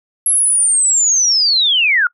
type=linear sweep; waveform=sine; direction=down; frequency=11240 to 1371 Hz; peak=-10 dBFS; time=0.26-2.07 s; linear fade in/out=2 ms; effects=noise-tail reverb RT60 0.1 s tail -25 dB re dry